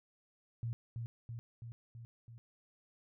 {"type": "tone with echo", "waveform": "sine", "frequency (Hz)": 116.54, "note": "A#2", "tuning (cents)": 0, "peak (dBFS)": -35, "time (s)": [0.63, 0.73], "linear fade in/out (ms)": 0, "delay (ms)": 330, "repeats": 5, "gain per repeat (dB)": -3, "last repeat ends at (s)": 2.38, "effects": []}